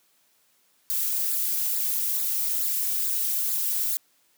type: noise with flanger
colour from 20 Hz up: violet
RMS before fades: -26 dBFS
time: 0.9-3.97 s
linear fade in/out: 0 ms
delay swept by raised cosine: 0.33 to 3.83 ms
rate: 2.3 Hz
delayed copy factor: -0.8
effects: white hiss -65 dBFS RMS until 4.37 s + high-pass 150 Hz 12 dB/octave